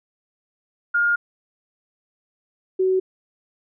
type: tone pair in turn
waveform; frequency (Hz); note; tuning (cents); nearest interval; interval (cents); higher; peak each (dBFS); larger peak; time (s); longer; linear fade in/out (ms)
sine; 1417 / 375.3; F6 / F#4; +25 / +25; octave + major seventh; 2300; first; -16; neither; 0.94-1.16 / 2.79-3; first; 10
effects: none

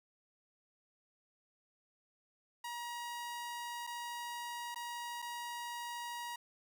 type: tone with dropouts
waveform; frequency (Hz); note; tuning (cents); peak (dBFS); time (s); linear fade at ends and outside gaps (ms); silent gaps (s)
sawtooth; 953; A#5; +38; -37; 2.64-6.36; 5; 3.868-3.872 / 4.746-4.758 / 5.22-5.223
effects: none

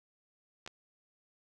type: clicks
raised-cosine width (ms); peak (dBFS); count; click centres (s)
0.2; -27; 2; 0.663 / 0.676
effects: none

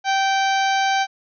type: harmonic tone with a mistuned harmonic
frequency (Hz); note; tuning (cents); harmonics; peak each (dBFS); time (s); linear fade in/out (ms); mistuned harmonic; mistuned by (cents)
778; G5; -13; 1 / 2 / 3 / 4 / 5 / 6 / 7 / 8; -18 / -24 / -28 / -30 / -32 / -34 / -35 / -36; 0.04-1.07; 50; 7; +44
effects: none

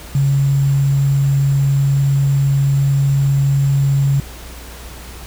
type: tone with sample-and-hold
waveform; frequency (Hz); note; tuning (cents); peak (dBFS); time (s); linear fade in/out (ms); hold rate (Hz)
sine; 138.59; C#3; 0; -11; 0.15-4.2; 2; 7350
effects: added 60 Hz sine -33 dBFS peak until 5.26 s + pink hiss -36 dBFS RMS until 5.26 s

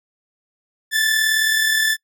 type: tone pair together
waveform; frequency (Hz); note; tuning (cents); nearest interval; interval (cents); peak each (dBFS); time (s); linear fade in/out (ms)
sawtooth; 1720 / 1759.2; A6 / A6; -40 / -1; unison; 39; -19 / -13; 0.91-1.97; 50
effects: noise-tail reverb RT60 0.1 s tail -25 dB re dry

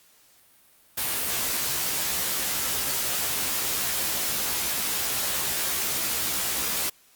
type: noise with comb filter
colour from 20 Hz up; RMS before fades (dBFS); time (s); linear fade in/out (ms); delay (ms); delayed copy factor
white; -27; 0.97-6.9; 10; 15; +0.85
effects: white hiss -58 dBFS RMS until 7.15 s + Opus 48 kbps

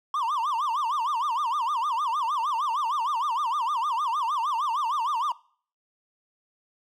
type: tone with vibrato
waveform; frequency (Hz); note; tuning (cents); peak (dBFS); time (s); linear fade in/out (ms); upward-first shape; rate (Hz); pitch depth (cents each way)
triangle; 1046.5; C6; 0; -22; 0.14-5.32; 2; sine; 6.5; 270
effects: noise-tail reverb RT60 0.5 s tail -21 dB re dry

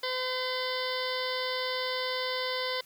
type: harmonic tone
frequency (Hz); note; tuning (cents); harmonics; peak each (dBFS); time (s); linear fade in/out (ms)
510; C5; -44; 1 / 2 / 3 / 4 / 6 / 7 / 8 / 9 / 10; -34 / -37 / -41 / -37 / -40 / -39 / -42 / -40 / -42; 0.03-2.81; 5
effects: white hiss -57 dBFS RMS until 2.85 s

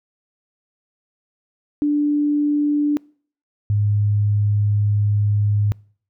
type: tone pair in turn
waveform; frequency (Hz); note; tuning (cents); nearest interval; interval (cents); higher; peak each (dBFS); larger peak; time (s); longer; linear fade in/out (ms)
sine; 293.7 / 103.55; D4 / G#2; 0 / -5; octave + tritone; 1805; first; -15; neither; 1.82-2.97 / 3.7-5.72; second; 0
effects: noise-tail reverb RT60 0.5 s tail -26 dB re dry

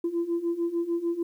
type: beating tone pair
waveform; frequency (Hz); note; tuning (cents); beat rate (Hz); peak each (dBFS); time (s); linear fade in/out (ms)
sine; 336.2 / 342.9; E4 / F4; +34 / -32; 6.7; -29 / -26; 0.04-1.23; 5
effects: tanh soft clip ceiling -20 dBFS + 10-bit

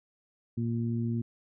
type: harmonic tone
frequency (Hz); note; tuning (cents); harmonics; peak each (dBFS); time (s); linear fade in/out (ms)
116.6; A#2; +1; 1 / 2 / 3; -30 / -31 / -41; 0.57-1.22; 10
effects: none

